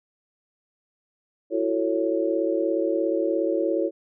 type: chord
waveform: sine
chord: F# minor seventh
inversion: third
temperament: just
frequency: 333 / 370 / 444 / 555 Hz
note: E4 / F#4 / A4 / C#5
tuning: +18 / 0 / +16 / +2 cents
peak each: -25 / -28 / -28 / -26 dBFS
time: 1.5-3.91 s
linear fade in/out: 50 ms
effects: none